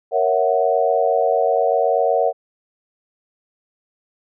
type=chord; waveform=sine; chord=F# dominant seventh; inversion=first; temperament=equal; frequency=466.2 / 554.4 / 659.3 / 740 Hz; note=A#4 / C#5 / E5 / F#5; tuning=0 / 0 / 0 / 0 cents; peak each=-20 dBFS; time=0.11-2.33 s; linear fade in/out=50 ms; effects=none